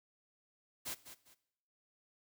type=noise with echo; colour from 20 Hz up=white; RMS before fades=-41 dBFS; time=0.85-0.95 s; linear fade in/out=20 ms; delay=200 ms; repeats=2; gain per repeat=-11 dB; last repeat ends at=1.35 s; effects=noise-tail reverb RT60 0.8 s tail -18 dB re dry